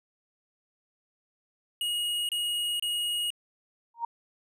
square tone bursts, 2882 Hz, F#7, 46 cents flat, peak -28 dBFS, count 3, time 1.81-3.304 s, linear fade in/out 2 ms, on 480 ms, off 27 ms
sine tone with exponential growth, 932.3 Hz, A#5, in tune, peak -24 dBFS, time 3.94-4.05 s, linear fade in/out 5 ms, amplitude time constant 23 ms
effects none

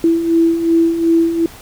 sine beating tone pair, 329.6 / 332.3 Hz, E4 / E4, 0 / +14 cents, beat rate 2.7 Hz, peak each -18 / -11 dBFS, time 0.04-1.46 s, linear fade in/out 2 ms, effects pink hiss -38 dBFS RMS until 1.61 s

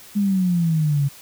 sine exponential sweep, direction down, 207.7 to 137.4 Hz, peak -16 dBFS, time 0.15-1.09 s, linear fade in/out 20 ms, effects white hiss -44 dBFS RMS until 1.21 s

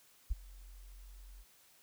sine tone with ADSR envelope, 45.03 Hz, F#1, 46 cents flat, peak -26 dBFS, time 0.3-1.45 s, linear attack 17 ms, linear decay 17 ms, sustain -24 dB, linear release 46 ms, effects white hiss -65 dBFS RMS until 1.82 s

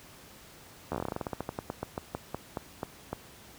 slowing click train, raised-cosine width 1 ms, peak -18 dBFS, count 25, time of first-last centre 0.92-3.13 s, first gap 12 ms, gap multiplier 1.15, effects pink hiss -52 dBFS RMS until 3.58 s + high-pass 60 Hz 12 dB/octave

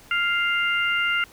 harmonic tone, 698.5 Hz, F5, in tune, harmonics 2 / 3 / 4, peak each -23 / -25 / -26 dBFS, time 0.11-1.24 s, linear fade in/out 2 ms, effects pink hiss -50 dBFS RMS until 1.32 s

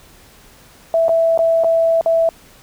sine tone with dropouts, 659.3 Hz, E5, in tune, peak -11 dBFS, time 0.94-2.29 s, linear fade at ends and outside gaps 1 ms, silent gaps 1.083-1.092 / 1.376-1.39 / 1.637-1.644 / 2.011-2.06 s, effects pink hiss -46 dBFS RMS until 2.62 s

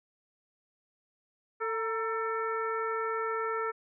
harmonic tone with a mistuned harmonic, 446.2 Hz, A4, 24 cents sharp, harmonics 1 / 2 / 3 / 4 / 5, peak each -33 / -39 / -33 / -41 / -45 dBFS, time 1.6-3.72 s, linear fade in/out 20 ms, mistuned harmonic 2, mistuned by +69 cents, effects none

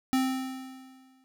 square tone with exponential decay, 261.4 Hz, C4, 1 cent flat, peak -22 dBFS, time 0.13-1.24 s, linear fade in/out 0 ms, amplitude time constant 240 ms, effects none

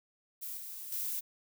violet noise with level steps, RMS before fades -41 / -44 / -36 dBFS, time 0.41-1.21 s, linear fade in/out 20 ms, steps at 0.57 / 0.92 s, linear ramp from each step 2 ms, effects none

